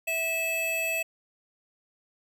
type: tone pair together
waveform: square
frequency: 652.8 / 2611 Hz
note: E5 / E7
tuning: -17 / -17 cents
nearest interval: 2 octaves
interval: 2400 cents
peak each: -34 / -28 dBFS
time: 0.07-1.03 s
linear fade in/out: 10 ms
effects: none